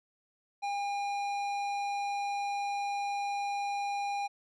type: tone with tanh clipping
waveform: sine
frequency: 807 Hz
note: G#5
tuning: 50 cents flat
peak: -33 dBFS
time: 0.62-4.28 s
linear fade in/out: 20 ms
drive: 14 dB
effects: none